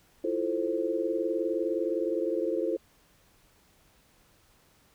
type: chord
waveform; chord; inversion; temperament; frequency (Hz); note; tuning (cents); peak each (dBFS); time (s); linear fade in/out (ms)
sine; F major seventh; third; equal with one note detuned; 329.6 / 349.2 / 440 / 525.7; E4 / F4 / A4 / C5; 0 / 0 / 0 / +8; -32; 0.24-2.77; 5
effects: pink hiss -63 dBFS RMS until 4.94 s